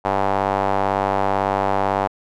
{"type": "tone with band-pass filter", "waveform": "square", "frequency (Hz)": 49, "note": "G1", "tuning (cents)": 0, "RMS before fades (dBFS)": -20, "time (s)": [0.04, 2.08], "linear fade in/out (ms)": 20, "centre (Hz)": 810, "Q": 2.4, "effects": []}